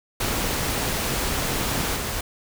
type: noise with level steps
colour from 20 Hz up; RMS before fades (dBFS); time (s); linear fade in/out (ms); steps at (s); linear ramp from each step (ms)
pink; -25 / -28; 0.2-2.21; 5; 1.96; 2
effects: none